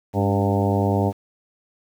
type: harmonic tone with a mistuned harmonic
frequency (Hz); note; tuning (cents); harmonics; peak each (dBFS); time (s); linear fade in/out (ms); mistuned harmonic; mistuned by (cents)
100; G2; +35; 1 / 2 / 3 / 4 / 5 / 6 / 7 / 8 / 9; -21 / -24 / -26 / -27 / -28 / -29 / -29 / -30 / -31; 0.13-1.13; 50; 3; -58
effects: 8-bit